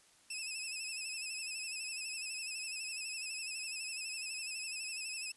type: tone with vibrato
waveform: 15% pulse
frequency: 2600 Hz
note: E7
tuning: 24 cents flat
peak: -32 dBFS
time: 0.3-5.32 s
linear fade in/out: 5 ms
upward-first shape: sine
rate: 12 Hz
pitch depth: 65 cents each way
effects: white hiss -65 dBFS RMS until 5.36 s + resampled to 24000 Hz